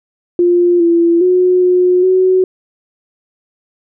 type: tone with pitch steps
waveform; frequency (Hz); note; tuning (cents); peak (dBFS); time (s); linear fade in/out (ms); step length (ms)
sine; 350.7 / 338.9 / 364.1 / 361.9 / 372.3; F4 / E4 / F#4 / F#4 / F#4; +7 / +48 / -28 / -38 / +11; -7; 0.39-2.44; 2; 410
effects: none